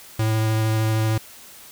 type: tone with vibrato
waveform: square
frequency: 110 Hz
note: A2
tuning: in tune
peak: -19 dBFS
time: 0.19-1.18 s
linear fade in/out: 5 ms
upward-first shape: triangle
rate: 13 Hz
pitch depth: 13 cents each way
effects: white hiss -44 dBFS RMS until 1.71 s